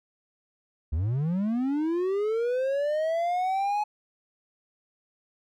triangle linear sweep, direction up, 68.6 to 847 Hz, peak -22 dBFS, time 0.92-3.84 s, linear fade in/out 10 ms, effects none

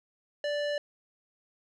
square tone with low-pass filter, 585 Hz, D5, 7 cents flat, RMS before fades -31 dBFS, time 0.44-0.78 s, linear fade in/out 2 ms, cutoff 3900 Hz, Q 1.1, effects none

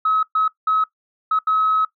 sine tone bursts at uneven times, 1282 Hz, E6, 49 cents flat, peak -14 dBFS, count 5, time 0.05-0.23 / 0.35-0.48 / 0.67-0.84 / 1.31-1.39 / 1.47-1.85 s, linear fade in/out 5 ms, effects noise-tail reverb RT60 0.1 s tail -18 dB re dry + tanh soft clip ceiling -10 dBFS

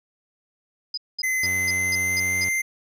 sine tone bursts, 4978 Hz, D#8, in tune, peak -25 dBFS, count 7, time 0.94-2.445 s, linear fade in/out 5 ms, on 35 ms, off 210 ms
square tone with pitch glide, 2045 to 2088 Hz, C7 to C7, -40 to -4 cents, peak -22 dBFS, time 1.23-2.62 s, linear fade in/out 10 ms, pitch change +36 cents, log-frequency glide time 1.44-2.48 s
sawtooth tone, 92.5 Hz, F#2, in tune, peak -29 dBFS, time 1.43-2.49 s, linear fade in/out 5 ms
effects none

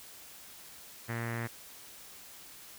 sawtooth tone with low-pass filter, 116.54 Hz, A#2, in tune, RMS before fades -36 dBFS, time 1.08-1.48 s, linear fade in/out 20 ms, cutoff 1900 Hz, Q 4.3, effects white hiss -51 dBFS RMS until 2.78 s

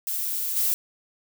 violet noise with level steps, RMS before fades -28 / -23 dBFS, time 0.07-0.74 s, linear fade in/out 0 ms, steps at 0.56 s, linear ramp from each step 10 ms, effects none

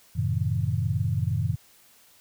sine chord, F# diminished seventh, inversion none, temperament just, 92.5 / 111 / 133.2 / 159.84 Hz, F#2 / A2 / C3 / Eb3, 0 / +16 / +31 / +47 cents, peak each -28 / -27 / -29 / -31 dBFS, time 0.15-1.56 s, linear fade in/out 20 ms, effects white hiss -57 dBFS RMS until 2.2 s

